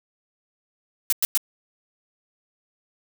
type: noise bursts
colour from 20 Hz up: blue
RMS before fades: -20 dBFS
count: 3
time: 1.1-1.375 s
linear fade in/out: 0 ms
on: 25 ms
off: 100 ms
effects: none